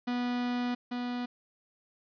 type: tone pair in turn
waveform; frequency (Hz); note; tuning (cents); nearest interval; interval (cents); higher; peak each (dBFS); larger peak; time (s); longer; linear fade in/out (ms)
45% pulse; 245 / 245; B3 / B3; -14 / -14; unison; 0; neither; -29 / -32; first; 0.07-0.75 / 0.91-1.26; first; 10
effects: resampled to 11025 Hz + 10-bit